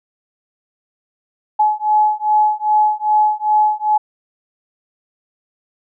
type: beating tone pair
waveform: sine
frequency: 849 / 851.5 Hz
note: G#5 / G#5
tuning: +38 / +43 cents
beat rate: 2.5 Hz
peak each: -15 dBFS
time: 1.59-3.98 s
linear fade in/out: 10 ms
effects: none